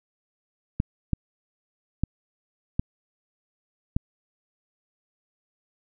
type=clicks; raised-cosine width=5 ms; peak=-10 dBFS; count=5; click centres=0.801 / 1.133 / 2.036 / 2.795 / 3.965 s; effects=none